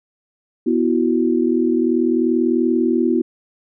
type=chord; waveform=sine; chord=B suspended fourth; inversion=none; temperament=equal; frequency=246.9 / 329.6 / 370 Hz; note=B3 / E4 / F#4; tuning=0 / 0 / 0 cents; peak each=-18 / -18 / -20 dBFS; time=0.66-3.22 s; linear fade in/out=10 ms; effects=none